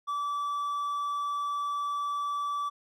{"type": "tone", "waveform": "triangle", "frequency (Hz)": 1156, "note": "D6", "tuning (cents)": -28, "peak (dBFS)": -27, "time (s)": [0.07, 2.7], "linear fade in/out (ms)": 20, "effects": []}